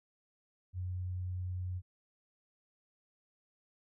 sine tone, 91 Hz, F#2, 28 cents flat, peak -35 dBFS, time 0.73-1.82 s, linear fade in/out 50 ms, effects none

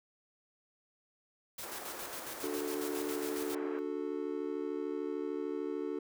white noise with tremolo, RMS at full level -43 dBFS, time 1.58-3.55 s, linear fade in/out 5 ms, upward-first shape square, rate 7.3 Hz, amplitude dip 45%
pink band-pass noise, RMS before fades -47 dBFS, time 1.63-3.79 s, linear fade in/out 0 ms, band 320 to 1900 Hz, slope 24 dB/octave
triangle chord, D major, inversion none, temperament just, 293.7 / 367.1 / 440.5 Hz, D4 / F#4 / A4, 0 / -14 / +2 cents, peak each -37 dBFS, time 2.43-5.99 s, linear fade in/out 5 ms
effects none

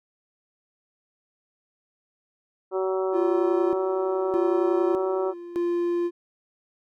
harmonic tone, 188.8 Hz, F#3, 35 cents sharp, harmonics 2 / 3 / 4 / 5 / 6 / 7, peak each -24 / -30 / -35 / -36 / -39 / -38 dBFS, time 2.71-5.34 s, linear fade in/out 50 ms
triangle tone with tremolo, 346.8 Hz, F4, 12 cents flat, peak -20 dBFS, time 3.12-6.11 s, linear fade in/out 50 ms, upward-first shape square, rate 0.82 Hz, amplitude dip 80%
effects none

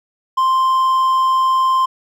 triangle tone, 1046.5 Hz, C6, in tune, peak -10 dBFS, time 0.37-1.86 s, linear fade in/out 10 ms, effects none

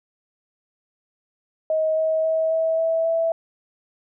sine tone with pitch steps, 631 / 636.5 / 642 / 647.6 / 653.3 / 658.9 Hz, D#5 / D#5 / E5 / E5 / E5 / E5, +24 / +39 / -46 / -31 / -16 / -1 cents, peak -18 dBFS, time 1.7-3.32 s, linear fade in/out 2 ms, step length 270 ms, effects none

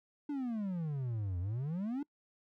triangle exponential two-way sweep, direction down then up, 299 to 85.9 to 299 Hz, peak -32 dBFS, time 0.29-2.03 s, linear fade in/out 5 ms, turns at 1.39 s, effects noise-tail reverb RT60 0.1 s tail -25 dB re dry

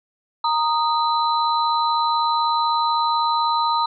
sine tone cluster, 932 / 1239 / 4012 Hz, A#5 / D#6 / B7, -1 / -8 / +26 cents, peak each -19 / -22 / -27 dBFS, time 0.44-3.86 s, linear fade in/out 5 ms, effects none

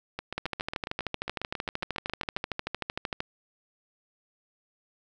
two click trains, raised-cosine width 0.3 ms, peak -14 / -17 dBFS, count 38 / 17, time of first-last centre 0.38-3.204 / 0.19-2.37 s, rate 13.1 / 7.34 Hz, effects none

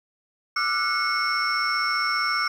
sine tone cluster, 1188 / 1346 / 1461 / 2183 / 5420 Hz, D6 / E6 / F#6 / C#7 / E8, +20 / +36 / -22 / -27 / +47 cents, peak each -27 dBFS, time 0.56-2.48 s, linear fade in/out 5 ms, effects tanh soft clip ceiling -15 dBFS + 9-bit

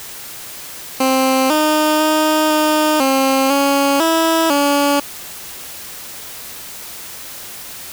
15% pulse tone with pitch steps, 263.1 / 306.7 / 309.7 / 306.9 / 267.8 / 278.9 / 326.4 / 285.2 Hz, C4 / D#4 / D#4 / D#4 / C4 / C#4 / E4 / C#4, +10 / -25 / -8 / -24 / +40 / +11 / -17 / +49 cents, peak -6 dBFS, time 1-5 s, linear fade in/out 5 ms, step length 500 ms, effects white hiss -32 dBFS RMS until 7.92 s

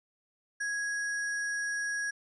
sine tone with sample-and-hold, 1661.2 Hz, G#6, in tune, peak -30 dBFS, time 0.6-2.11 s, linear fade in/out 10 ms, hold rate 7350 Hz, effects resampled to 22050 Hz

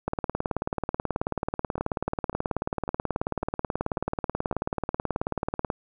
two click trains, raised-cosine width 1 ms, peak -21 / -12 dBFS, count 6 / 105, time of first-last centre 1.78-4.527 / 0.08-5.702 s, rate 1.82 / 18.5 Hz, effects none

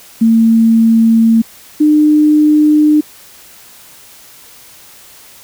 sine tone pair in turn, 226.3 / 302.1 Hz, A3 / D4, +49 / +49 cents, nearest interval perfect fourth, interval 500 cents, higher second, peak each -5 dBFS, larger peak neither, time 0.21-1.42 / 1.8-3.01 s, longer neither, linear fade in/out 10 ms, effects white hiss -39 dBFS RMS until 5.43 s

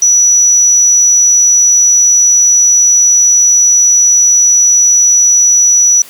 sine tone, 5890 Hz, F#8, 9 cents flat, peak -4 dBFS, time 0.02-6.02 s, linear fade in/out 2 ms, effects white hiss -35 dBFS RMS until 6.09 s + high-pass 150 Hz 12 dB/octave

